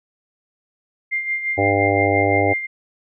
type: tone with tremolo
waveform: sine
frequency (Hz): 2100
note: C7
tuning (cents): +6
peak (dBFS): -18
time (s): 1.11-2.67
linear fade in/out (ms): 20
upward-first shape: sine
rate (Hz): 5.8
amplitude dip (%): 60
type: harmonic tone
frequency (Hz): 99.7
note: G2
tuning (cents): +30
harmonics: 1 / 3 / 4 / 5 / 6 / 7 / 8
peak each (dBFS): -23 / -23 / -23 / -23 / -23 / -23 / -23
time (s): 1.57-2.54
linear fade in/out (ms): 20
effects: none